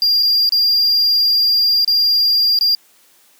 triangle tone with dropouts, 4793 Hz, D8, 34 cents sharp, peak -10 dBFS, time 0.02-2.75 s, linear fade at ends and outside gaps 1 ms, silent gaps 0.227-0.231 / 0.492-0.522 / 1.847-1.877 / 2.589-2.61 s, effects white hiss -52 dBFS RMS until 3.39 s + high-pass 200 Hz 12 dB/octave

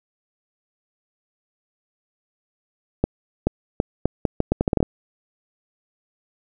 accelerating click train, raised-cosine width 2 ms, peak -4 dBFS, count 13, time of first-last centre 3.04-4.828 s, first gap 430 ms, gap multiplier 0.77, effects none

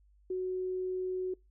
sine tone, 370 Hz, F#4, in tune, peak -31 dBFS, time 0.3-1.34 s, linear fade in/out 5 ms, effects noise-tail reverb RT60 0.2 s tail -24 dB re dry + added 50 Hz sine -61 dBFS peak until 1.5 s

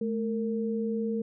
sine tone pair together, 216.2 / 459 Hz, A3 / A#4, -30 / -27 cents, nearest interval octave + minor second, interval 1303 cents, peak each -29 / -31 dBFS, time 0.01-1.22 s, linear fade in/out 5 ms, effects none

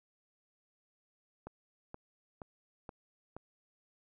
click train, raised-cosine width 1 ms, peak -30 dBFS, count 5, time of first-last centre 1.47-3.366 s, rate 2.11 Hz, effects none

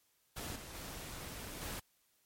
pink noise with level steps, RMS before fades -43 / -49 / -46 / -42 dBFS, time 0.36-1.8 s, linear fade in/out 10 ms, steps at 0.55 / 0.74 / 1.61 s, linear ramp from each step 10 ms, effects white hiss -74 dBFS RMS until 2.25 s + MP3 64 kbps

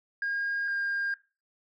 sine tone pair in turn, 1623 / 1609 Hz, G#6 / G6, -40 / +45 cents, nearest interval unison, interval 15 cents, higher first, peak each -26 dBFS, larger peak neither, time 0.22-0.68 / 0.68-1.14 s, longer neither, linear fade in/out 2 ms, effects noise-tail reverb RT60 0.3 s tail -19 dB re dry + tanh soft clip ceiling -25 dBFS

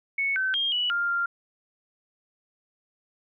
sine tone with pitch steps, 2211 / 1533 / 3220 / 2946 / 1400 / 1392 Hz, C#7 / G6 / G7 / F#7 / F6 / F6, -5 / -39 / +46 / -8 / +4 / -6 cents, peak -23 dBFS, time 0.18-1.26 s, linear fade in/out 5 ms, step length 180 ms, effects none

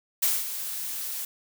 blue noise with ADSR envelope, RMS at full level -22 dBFS, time 0.22-1.25 s, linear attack 10 ms, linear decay 210 ms, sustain -11 dB, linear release 4 ms, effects none

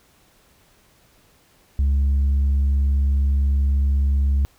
triangle tone with tanh clipping, 69.3 Hz, C#2, in tune, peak -16 dBFS, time 1.79-4.45 s, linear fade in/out 0 ms, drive 7 dB, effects pink hiss -57 dBFS RMS until 4.58 s

